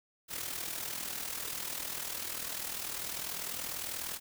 white noise with amplitude modulation, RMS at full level -36 dBFS, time 0.28-4.2 s, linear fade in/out 50 ms, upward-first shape sine, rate 40.2 Hz, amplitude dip 60%, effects none

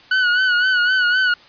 40% pulse tone with vibrato, 1480 Hz, F#6, in tune, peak -13 dBFS, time 0.11-1.34 s, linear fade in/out 5 ms, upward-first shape sine, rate 3.9 Hz, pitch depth 56 cents each way, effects white hiss -46 dBFS RMS until 1.48 s + resampled to 11025 Hz

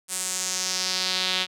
sawtooth tone with band-pass filter sweep, 185.2 Hz, F#3, 2 cents sharp, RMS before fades -27 dBFS, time 0.08-1.47 s, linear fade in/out 50 ms, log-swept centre 8800 to 3400 Hz, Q 2.6, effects none

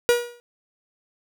45% pulse tone with exponential decay, 479.9 Hz, B4, 50 cents flat, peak -12 dBFS, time 0.09-0.4 s, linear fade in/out 0 ms, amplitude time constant 67 ms, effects none

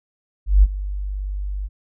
sine tone with ADSR envelope, 49 Hz, G1, in tune, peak -6 dBFS, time 0.46-1.69 s, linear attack 170 ms, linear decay 36 ms, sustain -17 dB, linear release 36 ms, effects none

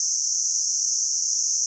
pink band-pass noise, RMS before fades -24 dBFS, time 0-1.66 s, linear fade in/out 2 ms, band 5700 to 6500 Hz, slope 96 dB/octave, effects none

